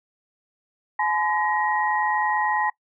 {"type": "tone cluster", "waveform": "sine", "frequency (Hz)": [849, 1018, 1892], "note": ["G#5", "C6", "A#6"], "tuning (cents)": [38, -48, 25], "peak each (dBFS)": [-23, -26, -26], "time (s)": [0.99, 2.7], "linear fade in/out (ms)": 5, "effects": ["noise-tail reverb RT60 0.1 s tail -23 dB re dry"]}